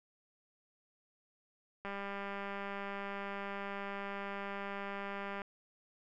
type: click train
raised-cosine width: 0.5 ms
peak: -27 dBFS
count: 711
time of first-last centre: 1.85-5.418 s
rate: 199 Hz
effects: none